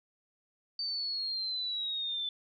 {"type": "linear sweep", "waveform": "sine", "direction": "down", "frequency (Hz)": [4603, 3500], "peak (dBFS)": -32, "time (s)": [0.79, 2.29], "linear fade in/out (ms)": 2, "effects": []}